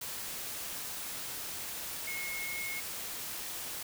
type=tone in noise; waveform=sine; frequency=2169 Hz; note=C#7; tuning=38 cents flat; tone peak=-37 dBFS; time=2.07-2.8 s; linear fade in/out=5 ms; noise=white; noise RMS=-40 dBFS; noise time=0.01-3.83 s; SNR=0 dB; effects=none